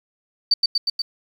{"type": "tone with echo", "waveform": "sine", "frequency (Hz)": 4599, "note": "D8", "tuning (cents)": -37, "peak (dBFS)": -12, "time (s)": [0.51, 0.54], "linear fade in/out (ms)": 5, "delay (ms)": 120, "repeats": 4, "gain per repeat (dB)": -2, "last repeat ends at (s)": 1.02, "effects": ["8-bit"]}